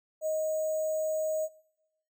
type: tone with sample-and-hold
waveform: sine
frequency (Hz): 625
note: D#5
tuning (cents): +8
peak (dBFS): -27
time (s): 0.21-1.49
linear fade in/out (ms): 50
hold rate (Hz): 7350
effects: noise-tail reverb RT60 1.0 s tail -24 dB re dry